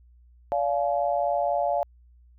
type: tone cluster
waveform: sine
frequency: 575 / 699 / 851 Hz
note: D5 / F5 / G#5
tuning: -37 / +1 / +42 cents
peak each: -26 / -25 / -30 dBFS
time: 0.52-1.83 s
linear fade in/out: 0 ms
effects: added 60 Hz sine -52 dBFS peak until 2.38 s